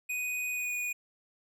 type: tone with pitch glide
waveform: square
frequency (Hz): 2489 to 2462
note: D#7 to D#7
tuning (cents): 0 to -19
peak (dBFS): -32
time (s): 0.09-0.93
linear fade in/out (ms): 10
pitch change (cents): -19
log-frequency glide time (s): 0.5-0.74
effects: none